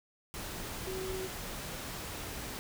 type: tone in noise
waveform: sine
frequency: 376.1 Hz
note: F#4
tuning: 28 cents sharp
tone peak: -37 dBFS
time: 0.87-1.27 s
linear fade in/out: 0 ms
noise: pink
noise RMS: -41 dBFS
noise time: 0.34-2.59 s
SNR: +1 dB
effects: none